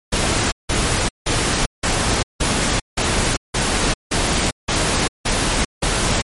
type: noise bursts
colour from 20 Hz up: pink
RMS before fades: -18 dBFS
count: 11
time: 0.12-6.22 s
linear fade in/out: 10 ms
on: 400 ms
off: 170 ms
effects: MP3 48 kbps